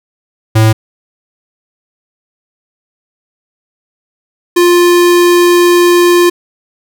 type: tone pair in turn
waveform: square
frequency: 110.2 / 350.5 Hz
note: A2 / F4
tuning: +3 / +6 cents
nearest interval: octave + minor sixth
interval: 2003 cents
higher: second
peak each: -5 dBFS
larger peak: neither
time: 0.55-0.73 / 4.56-6.3 s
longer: second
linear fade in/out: 10 ms
effects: none